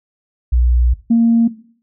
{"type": "tone pair in turn", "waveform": "sine", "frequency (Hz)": [60.7, 231], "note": ["B1", "A#3"], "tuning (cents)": [-29, -16], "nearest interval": "octave + major seventh", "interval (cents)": 2313, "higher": "second", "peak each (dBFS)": [-9, -7], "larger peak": "second", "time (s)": [[0.52, 0.94], [1.1, 1.48]], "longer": "first", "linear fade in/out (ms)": 10, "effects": ["noise-tail reverb RT60 0.5 s tail -17 dB re dry", "tanh soft clip ceiling -4 dBFS"]}